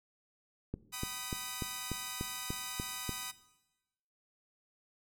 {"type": "click train", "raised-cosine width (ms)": 3, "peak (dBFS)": -23, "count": 9, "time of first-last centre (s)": [0.74, 3.093], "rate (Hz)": 3.4}
{"type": "chord", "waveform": "5% pulse", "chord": "G augmented", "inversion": "none", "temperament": "equal with one note detuned", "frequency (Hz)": [765.2, 987.8, 1244.5], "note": ["G5", "B5", "D#6"], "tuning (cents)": [-42, 0, 0], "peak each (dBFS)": [-36, -31, -30], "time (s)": [0.92, 3.32], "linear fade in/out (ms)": 20}
{"effects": ["noise-tail reverb RT60 1.0 s tail -17 dB re dry"]}